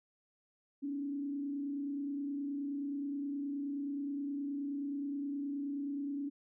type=tone with frequency modulation; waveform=sine; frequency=282.4 Hz; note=C#4; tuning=32 cents sharp; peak=-35 dBFS; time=0.82-6.3 s; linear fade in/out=20 ms; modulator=29.5 Hz; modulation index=0.46; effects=none